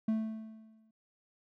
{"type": "tone with exponential decay", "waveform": "triangle", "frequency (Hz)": 220, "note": "A3", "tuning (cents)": 0, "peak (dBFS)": -24, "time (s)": [0.08, 0.91], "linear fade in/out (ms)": 5, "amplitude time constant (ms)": 180, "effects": []}